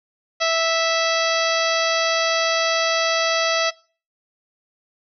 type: harmonic tone with a mistuned harmonic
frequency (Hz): 657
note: E5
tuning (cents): -6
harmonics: 1 / 2 / 3 / 4 / 5 / 6 / 7 / 8 / 9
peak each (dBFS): -21 / -24 / -26 / -27 / -28 / -29 / -29 / -30 / -31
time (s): 0.4-3.71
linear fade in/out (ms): 20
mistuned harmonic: 8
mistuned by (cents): -30
effects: noise-tail reverb RT60 0.4 s tail -23 dB re dry